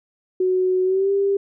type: tone with pitch glide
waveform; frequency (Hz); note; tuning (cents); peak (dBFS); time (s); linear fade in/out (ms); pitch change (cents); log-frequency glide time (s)
sine; 370 to 396.6; F#4 to G4; 0 to +20; -16; 0.4-1.37; 5; +120; 0.84-1.11
effects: none